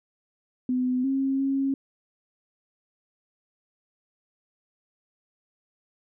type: tone with pitch steps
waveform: sine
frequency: 252.6 / 269.6 / 272.1 Hz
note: B3 / C#4 / C#4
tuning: +39 / -48 / -32 cents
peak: -22 dBFS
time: 0.69-1.74 s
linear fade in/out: 2 ms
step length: 350 ms
effects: none